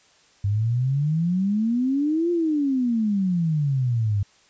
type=exponential two-way sweep; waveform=sine; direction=up then down; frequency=97.8 to 351.7 to 97.8 Hz; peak=-19 dBFS; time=0.44-4.23 s; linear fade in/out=5 ms; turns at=2.31 s; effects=white hiss -57 dBFS RMS until 4.49 s + resampled to 16000 Hz